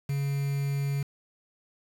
triangle tone with quantisation, 140 Hz, C#3, 18 cents sharp, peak -24 dBFS, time 0.09-1.03 s, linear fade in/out 5 ms, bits 7, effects none

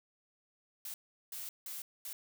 blue noise bursts at uneven times, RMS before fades -43 dBFS, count 4, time 0.85-0.94 / 1.32-1.49 / 1.66-1.82 / 2.05-2.13 s, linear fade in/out 2 ms, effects none

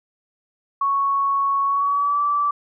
sine tone with pitch glide, 1108.7 to 1160.5 Hz, C#6 to D6, 0 to -21 cents, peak -17 dBFS, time 0.81-2.51 s, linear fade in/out 5 ms, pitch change +79 cents, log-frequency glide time 1.65-2.21 s, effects none

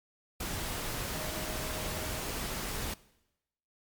sine tone in noise, 624 Hz, D#5, 5 cents sharp, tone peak -44 dBFS, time 1.14-2.19 s, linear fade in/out 5 ms, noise pink, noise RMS -36 dBFS, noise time 0.4-2.94 s, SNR -11 dB, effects noise-tail reverb RT60 0.9 s tail -20 dB re dry + MP3 96 kbps

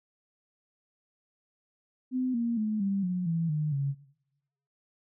sine tone with pitch steps, 255.4 / 234.2 / 214.8 / 196.94 / 180.6 / 165.61 / 151.86 / 139.26 Hz, C4 / A#3 / A3 / G3 / F#3 / E3 / D#3 / C#3, -42 / +8 / -41 / +8 / -42 / +8 / -42 / +8 cents, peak -26 dBFS, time 2.11-3.95 s, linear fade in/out 50 ms, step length 230 ms, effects noise-tail reverb RT60 0.9 s tail -21 dB re dry

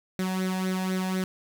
sawtooth tone with flanger, 186.7 Hz, F#3, 16 cents sharp, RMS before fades -28 dBFS, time 0.19-1.24 s, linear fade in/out 0 ms, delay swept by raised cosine 0.5 to 1.19 ms, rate 4 Hz, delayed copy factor +0.65, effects none

